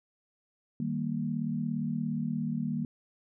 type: chord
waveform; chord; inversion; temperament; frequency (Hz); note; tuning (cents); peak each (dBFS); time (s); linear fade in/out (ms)
sine; Eb major; none; equal; 155.56 / 196 / 233.1; Eb3 / G3 / Bb3; 0 / 0 / 0; -34 / -35 / -32; 0.8-2.85; 2
effects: none